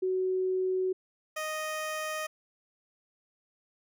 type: tone pair in turn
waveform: sine / 15% pulse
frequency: 372.9 / 621.2 Hz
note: F#4 / D#5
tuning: +14 / -3 cents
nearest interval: major sixth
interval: 883 cents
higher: second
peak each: -26 dBFS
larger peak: neither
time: 0.02-0.93 / 1.36-2.27 s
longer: neither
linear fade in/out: 10 ms
effects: none